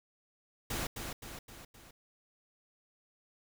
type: noise with echo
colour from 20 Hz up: pink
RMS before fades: -36 dBFS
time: 0.7-0.87 s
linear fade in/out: 5 ms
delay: 260 ms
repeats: 4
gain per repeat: -5 dB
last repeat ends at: 1.91 s
effects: none